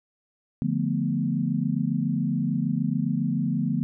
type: chord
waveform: sine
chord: B half-diminished seventh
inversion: first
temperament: equal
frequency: 146.83 / 174.61 / 220 / 246.9 Hz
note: D3 / F3 / A3 / B3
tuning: 0 / 0 / 0 / 0 cents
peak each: -28 dBFS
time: 0.62-3.83 s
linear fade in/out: 0 ms
effects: none